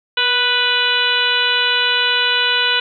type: harmonic tone with a mistuned harmonic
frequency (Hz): 493.9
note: B4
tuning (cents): 0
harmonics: 1 / 2 / 3 / 4 / 5 / 6 / 7 / 8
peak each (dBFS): -28 / -25 / -19 / -28 / -22 / -18 / -23 / -23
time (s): 0.17-2.8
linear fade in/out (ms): 5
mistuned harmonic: 1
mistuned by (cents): -33
effects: none